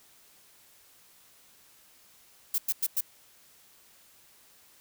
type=noise bursts; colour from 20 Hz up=violet; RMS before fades=-27 dBFS; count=4; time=2.54-3.008 s; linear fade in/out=5 ms; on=42 ms; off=100 ms; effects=white hiss -59 dBFS RMS until 4.8 s